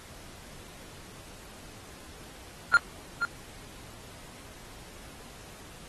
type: tone with echo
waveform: triangle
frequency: 1400 Hz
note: F6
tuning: 4 cents sharp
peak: -13 dBFS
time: 2.74-2.77 s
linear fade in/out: 0 ms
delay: 480 ms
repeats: 1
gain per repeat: -9 dB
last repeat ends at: 3.25 s
effects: pink hiss -49 dBFS RMS until 5.88 s + AAC 32 kbps